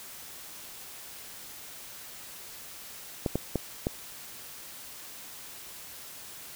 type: clicks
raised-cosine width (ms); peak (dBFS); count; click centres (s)
2; -13; 4; 3.262 / 3.356 / 3.557 / 3.869
effects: white hiss -45 dBFS RMS until 6.55 s